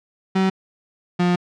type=tone pair in turn; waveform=35% pulse; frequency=190 / 177.25 Hz; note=F#3 / F3; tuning=+46 / +26 cents; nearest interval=minor second; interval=120 cents; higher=first; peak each=-14 dBFS; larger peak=neither; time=0.35-0.5 / 1.19-1.36 s; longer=second; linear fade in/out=10 ms; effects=low-pass 4000 Hz 12 dB/octave